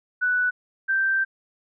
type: tone pair in turn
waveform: sine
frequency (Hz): 1484 / 1565.4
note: F#6 / G6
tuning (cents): +5 / -3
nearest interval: minor second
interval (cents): 92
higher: second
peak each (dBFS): -19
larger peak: neither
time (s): 0.21-0.51 / 0.88-1.25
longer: second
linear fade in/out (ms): 20
effects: none